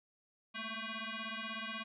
sine tone with frequency modulation, 659.3 Hz, E5, in tune, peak -39 dBFS, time 0.54-1.84 s, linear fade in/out 20 ms, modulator 445 Hz, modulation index 6, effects none

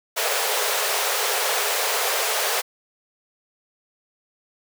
pink high-pass noise, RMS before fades -23 dBFS, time 0.16-2.62 s, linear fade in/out 20 ms, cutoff 410 Hz, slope 96 dB/octave, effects none

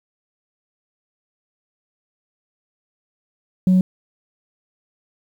sine tone, 185 Hz, F#3, in tune, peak -9 dBFS, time 3.67-3.81 s, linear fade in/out 2 ms, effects tanh soft clip ceiling -9 dBFS + 8-bit

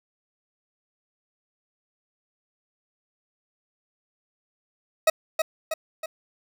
40% pulse tone with echo, 637 Hz, D#5, 41 cents sharp, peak -14 dBFS, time 5.07-5.1 s, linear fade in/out 5 ms, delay 320 ms, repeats 3, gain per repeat -5 dB, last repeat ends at 6.06 s, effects none

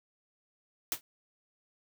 white noise with exponential decay, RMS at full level -27 dBFS, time 0.92-1.01 s, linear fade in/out 1 ms, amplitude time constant 19 ms, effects none

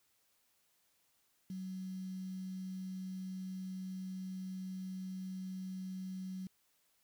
sine tone with quantisation, 187.4 Hz, F#3, 22 cents sharp, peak -40 dBFS, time 1.5-6.47 s, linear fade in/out 2 ms, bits 10, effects white hiss -75 dBFS RMS until 7.03 s

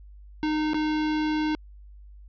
square tone with dropouts, 307 Hz, D#4, 23 cents flat, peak -24 dBFS, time 0.43-1.55 s, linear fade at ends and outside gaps 0 ms, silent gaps 0.734-0.744 s, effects added 50 Hz sine -44 dBFS peak until 2.28 s + resampled to 11025 Hz

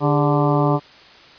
harmonic tone with a mistuned harmonic, 146.6 Hz, D3, 3 cents flat, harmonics 1 / 2 / 3 / 4 / 5 / 6 / 7 / 8, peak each -18 / -21 / -23 / -24 / -25 / -26 / -26 / -27 dBFS, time 0-0.8 s, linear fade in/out 50 ms, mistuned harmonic 3, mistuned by -110 cents, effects white hiss -45 dBFS RMS until 1.38 s + resampled to 11025 Hz

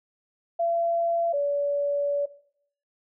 sine tone pair in turn, 678 / 572.3 Hz, E5 / D5, +49 / -45 cents, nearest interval minor third, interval 294 cents, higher first, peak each -22 dBFS, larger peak neither, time 0.59-1.33 / 1.33-2.26 s, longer second, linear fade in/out 10 ms, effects noise-tail reverb RT60 0.6 s tail -17 dB re dry

